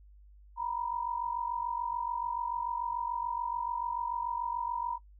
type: tone pair together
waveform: sine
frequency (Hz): 940.9 / 987.8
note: A#5 / B5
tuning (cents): +16 / 0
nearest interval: minor second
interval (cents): 84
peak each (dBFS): -33 / -36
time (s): 0.56-4.99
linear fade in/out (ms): 50
effects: noise-tail reverb RT60 0.1 s tail -20 dB re dry + added 50 Hz sine -53 dBFS peak until 5.19 s